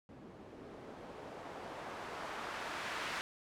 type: noise with low-pass filter sweep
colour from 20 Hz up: blue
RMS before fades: -45 dBFS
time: 0.09-3.21 s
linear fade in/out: 0 ms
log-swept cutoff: 290 to 1700 Hz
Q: 0.85
effects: none